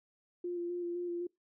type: tone with vibrato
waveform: sine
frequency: 349.2 Hz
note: F4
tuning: in tune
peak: -34 dBFS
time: 0.44-1.27 s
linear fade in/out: 5 ms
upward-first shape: square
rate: 3.9 Hz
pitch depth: 16 cents each way
effects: noise-tail reverb RT60 0.2 s tail -25 dB re dry